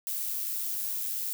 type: noise with amplitude modulation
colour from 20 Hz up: violet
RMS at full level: -31 dBFS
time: 0.07-1.33 s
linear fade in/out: 0 ms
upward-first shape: sine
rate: 103 Hz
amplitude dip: 35%
effects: none